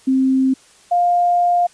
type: tone pair in turn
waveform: sine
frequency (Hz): 263.5 / 703.5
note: C4 / F5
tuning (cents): +12 / +12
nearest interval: octave + perfect fourth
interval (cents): 1700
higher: second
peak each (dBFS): -12 / -12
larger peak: neither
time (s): 0.07-0.54 / 0.91-1.67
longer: second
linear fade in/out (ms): 10
effects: white hiss -49 dBFS RMS until 1.73 s + resampled to 22050 Hz